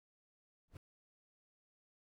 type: noise with exponential growth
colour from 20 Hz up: brown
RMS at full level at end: -45 dBFS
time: 0.68-0.77 s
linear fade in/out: 1 ms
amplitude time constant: 19 ms
effects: none